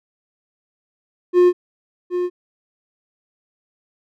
triangle tone with echo, 357.1 Hz, F4, 39 cents sharp, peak -7 dBFS, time 1.33-1.53 s, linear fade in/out 50 ms, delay 770 ms, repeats 1, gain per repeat -9 dB, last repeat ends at 2.3 s, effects none

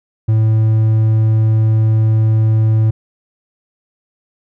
triangle tone, 110 Hz, A2, in tune, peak -7 dBFS, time 0.28-2.91 s, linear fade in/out 10 ms, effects none

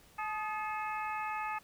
harmonic tone with a mistuned harmonic, 430.5 Hz, A4, 38 cents flat, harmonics 2 / 3 / 4 / 5 / 6, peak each -37 / -39 / -45 / -46 / -44 dBFS, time 0.18-1.59 s, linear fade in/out 10 ms, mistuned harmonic 3, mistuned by -58 cents, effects pink hiss -61 dBFS RMS until 1.63 s

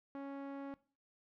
sawtooth tone with low-pass filter, 277.2 Hz, C#4, in tune, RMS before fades -45 dBFS, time 0.15-0.74 s, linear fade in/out 0 ms, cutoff 1300 Hz, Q 0.76, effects noise-tail reverb RT60 0.4 s tail -19 dB re dry

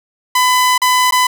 sawtooth tone with dropouts, 1004 Hz, B5, 28 cents sharp, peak -6 dBFS, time 0.35-1.27 s, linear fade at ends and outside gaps 5 ms, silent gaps 0.779-0.817 / 1.11-1.122 s, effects none

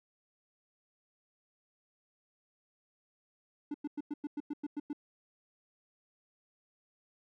triangle tone bursts, 293.7 Hz, D4, in tune, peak -32 dBFS, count 10, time 3.71-4.931 s, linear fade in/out 5 ms, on 33 ms, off 99 ms, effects none

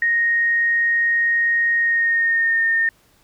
sine tone with pitch glide, 1864.7 to 1826.3 Hz, A#6 to A#6, 0 to -36 cents, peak -15 dBFS, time 0.02-2.89 s, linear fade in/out 2 ms, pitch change -36 cents, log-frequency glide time 1.78-2.65 s, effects pink hiss -57 dBFS RMS until 3.23 s

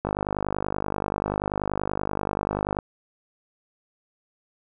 click train, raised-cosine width 1 ms, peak -11 dBFS, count 139, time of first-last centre 0.05-2.788 s, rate 50.4 Hz, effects none

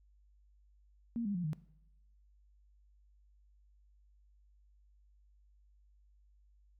sine tone with pitch steps, 232.8 / 202.7 / 176.43 / 153.59 Hz, A#3 / G#3 / F3 / D#3, -2 / -42 / +18 / -22 cents, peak -33 dBFS, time 1.16-1.532 s, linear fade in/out 0 ms, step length 93 ms, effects noise-tail reverb RT60 0.8 s tail -19 dB re dry + added 50 Hz sine -63 dBFS peak until 6.79 s

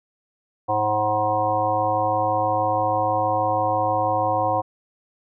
harmonic tone with a mistuned harmonic, 106.2 Hz, G#2, 39 cents sharp, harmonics 1 / 3 / 5 / 7 / 9 / 10, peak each -31 / -32 / -25 / -22 / -25 / -28 dBFS, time 0.68-4.62 s, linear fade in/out 20 ms, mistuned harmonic 1, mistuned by +16 cents, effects none

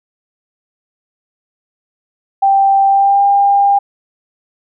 sine tone with pitch glide, 785 to 801 Hz, G5 to G5, +2 to +37 cents, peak -7 dBFS, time 2.42-3.79 s, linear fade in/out 10 ms, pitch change +35 cents, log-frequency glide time 2.88-3.23 s, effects none

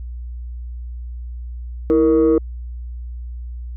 sine tone pair together, 325.6 / 466.2 Hz, E4 / A#4, -21 / 0 cents, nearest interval tritone, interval 621 cents, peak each -12 dBFS, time 1.9-2.38 s, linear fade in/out 0 ms, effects tanh soft clip ceiling -8 dBFS + added 60 Hz sine -27 dBFS peak until 3.76 s

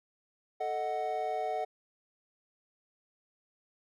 triangle chord, D# diminished, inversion second, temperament equal, 440 / 622.3 / 740 Hz, A4 / D#5 / F#5, 0 / 0 / 0 cents, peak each -36 / -35 / -31 dBFS, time 0.6-1.65 s, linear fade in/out 10 ms, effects none

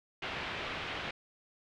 white low-pass noise, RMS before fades -39 dBFS, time 0.22-1.11 s, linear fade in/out 5 ms, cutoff 3100 Hz, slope 24 dB/octave, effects none

